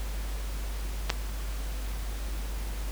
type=clicks; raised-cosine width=0.2 ms; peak=-15 / -7 dBFS; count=2; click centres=1.096 / 1.102 s; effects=added 50 Hz sine -31 dBFS peak until 2.91 s + pink hiss -43 dBFS RMS until 2.91 s